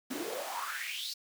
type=noise with high-pass filter sweep; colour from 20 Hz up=pink; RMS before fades=-38 dBFS; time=0.1-1.14 s; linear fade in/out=10 ms; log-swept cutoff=250 to 4800 Hz; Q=6.4; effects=none